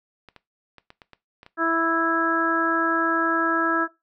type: clicks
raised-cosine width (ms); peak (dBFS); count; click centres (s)
0.3; -28; 8; 0.287 / 0.363 / 0.783 / 0.904 / 1.018 / 1.133 / 1.431 / 1.464
type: harmonic tone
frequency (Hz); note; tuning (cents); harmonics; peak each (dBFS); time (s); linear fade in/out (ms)
329.6; E4; 0; 1 / 2 / 3 / 4 / 5; -25 / -28 / -31 / -23 / -25; 1.57-3.88; 50
effects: noise-tail reverb RT60 0.2 s tail -18 dB re dry

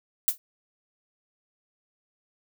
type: noise with exponential decay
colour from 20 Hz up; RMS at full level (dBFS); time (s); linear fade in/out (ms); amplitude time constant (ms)
violet; -18; 0.28-0.38; 0; 20
effects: none

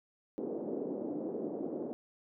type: band-pass noise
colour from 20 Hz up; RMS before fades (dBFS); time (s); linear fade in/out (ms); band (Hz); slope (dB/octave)
pink; -38; 0.38-1.93; 0; 260 to 490; 24
effects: none

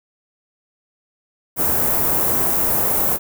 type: band-stop noise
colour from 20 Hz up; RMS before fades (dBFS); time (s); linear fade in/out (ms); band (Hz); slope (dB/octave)
white; -18; 1.56-3.19; 50; 920 to 16000; 12
effects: none

